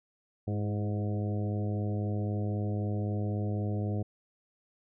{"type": "harmonic tone with a mistuned harmonic", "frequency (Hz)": 103.83, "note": "G#2", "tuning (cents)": 0, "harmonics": [1, 2, 3, 4, 5, 6, 7], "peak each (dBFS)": [-30, -36, -40, -42, -44, -46, -47], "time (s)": [0.47, 4.03], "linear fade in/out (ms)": 10, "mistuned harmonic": 3, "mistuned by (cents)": 36, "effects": []}